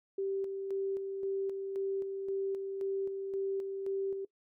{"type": "tone with tremolo", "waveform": "sine", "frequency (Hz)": 390, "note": "G4", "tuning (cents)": -9, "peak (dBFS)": -31, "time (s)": [0.18, 4.25], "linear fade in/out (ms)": 5, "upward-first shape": "square", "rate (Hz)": 1.9, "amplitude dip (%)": 40, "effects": ["noise-tail reverb RT60 0.1 s tail -20 dB re dry"]}